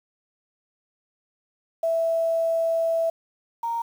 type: tone pair in turn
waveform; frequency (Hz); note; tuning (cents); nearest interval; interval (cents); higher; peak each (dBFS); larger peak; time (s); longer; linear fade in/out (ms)
sine; 659.3 / 928.6; E5 / A#5; 0 / -7; tritone; 593; second; -20 / -24; first; 1.83-3.1 / 3.63-3.82; first; 5
effects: 8-bit